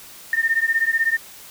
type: beating tone pair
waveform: sine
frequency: 1809 / 1825 Hz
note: A6 / A#6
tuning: +48 / -37 cents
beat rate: 16 Hz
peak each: -20 dBFS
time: 0.33-1.17 s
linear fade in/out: 2 ms
effects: white hiss -42 dBFS RMS until 1.5 s